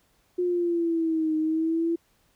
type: exponential two-way sweep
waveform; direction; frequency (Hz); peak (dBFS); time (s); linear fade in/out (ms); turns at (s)
sine; down then up; 360 to 311.1 to 337.2; -22; 0.38-1.96; 10; 1.36
effects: pink hiss -66 dBFS RMS until 2.35 s